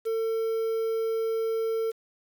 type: tone with quantisation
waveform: triangle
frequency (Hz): 450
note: A4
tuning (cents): +39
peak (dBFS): -23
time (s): 0.05-1.92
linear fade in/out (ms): 20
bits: 8
effects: none